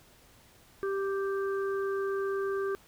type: harmonic tone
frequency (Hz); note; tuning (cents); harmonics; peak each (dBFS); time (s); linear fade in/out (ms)
392; G4; 0; 1 / 3 / 4; -29 / -39 / -41; 0.83-2.75; 0
effects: pink hiss -59 dBFS RMS until 2.87 s